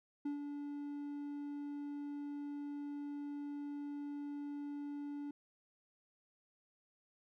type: tone with ADSR envelope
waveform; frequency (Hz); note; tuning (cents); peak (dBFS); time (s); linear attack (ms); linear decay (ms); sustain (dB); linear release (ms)
triangle; 288.6; D4; -30; -33; 0.25-5.31; 8; 120; -6; 4
effects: none